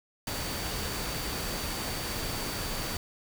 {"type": "tone in noise", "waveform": "sine", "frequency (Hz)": 4586, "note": "D8", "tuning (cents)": -42, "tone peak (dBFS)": -42, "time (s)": [0.27, 2.97], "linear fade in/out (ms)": 2, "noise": "pink", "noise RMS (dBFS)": -34, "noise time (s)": [0.27, 2.97], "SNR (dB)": -11, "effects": []}